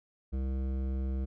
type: tone with hard clipping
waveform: sine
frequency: 65.9 Hz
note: C2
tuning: 13 cents sharp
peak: -32 dBFS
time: 0.32-1.26 s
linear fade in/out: 20 ms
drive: 13 dB
effects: none